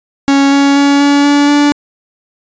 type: tone with pitch steps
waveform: 45% pulse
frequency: 277.2 / 279.8 / 282.4 / 285 / 287.6 / 290.3 Hz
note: C#4 / C#4 / C#4 / C#4 / D4 / D4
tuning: 0 / +16 / +32 / +48 / -36 / -20 cents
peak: -6 dBFS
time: 0.28-1.72 s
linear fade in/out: 0 ms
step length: 240 ms
effects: resampled to 16000 Hz